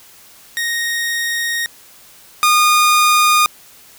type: tone pair in turn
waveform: sawtooth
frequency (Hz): 1864.7 / 1222.8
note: A#6 / D#6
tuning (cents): 0 / -30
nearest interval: perfect fifth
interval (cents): 730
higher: first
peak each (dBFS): -14 / -6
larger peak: second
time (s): 0.57-1.66 / 2.43-3.46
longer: first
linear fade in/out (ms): 0
effects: white hiss -44 dBFS RMS until 3.98 s